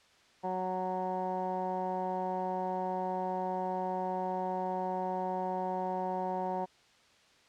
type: tone with low-pass filter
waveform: 15% pulse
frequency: 185 Hz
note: F#3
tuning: in tune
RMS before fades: -34 dBFS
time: 0.43-6.66 s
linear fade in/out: 20 ms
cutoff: 870 Hz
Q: 6.3
effects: white hiss -63 dBFS RMS until 7.48 s + low-pass 5000 Hz 12 dB/octave